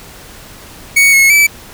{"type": "tone with pitch steps", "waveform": "45% pulse", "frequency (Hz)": [2229, 2181, 2307], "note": ["C#7", "C#7", "D7"], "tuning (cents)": [9, -29, -31], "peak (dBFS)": -5, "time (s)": [0.96, 1.47], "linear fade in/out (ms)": 10, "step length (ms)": 170, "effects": ["pink hiss -35 dBFS RMS until 1.73 s"]}